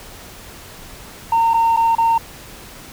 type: tone with dropouts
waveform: sine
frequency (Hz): 915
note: A#5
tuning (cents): -32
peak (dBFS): -10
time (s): 1.32-2.18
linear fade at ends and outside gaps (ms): 5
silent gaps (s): 1.536-1.541 / 1.764-1.771 / 1.952-1.982
effects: tanh soft clip ceiling -10 dBFS + pink hiss -38 dBFS RMS until 2.92 s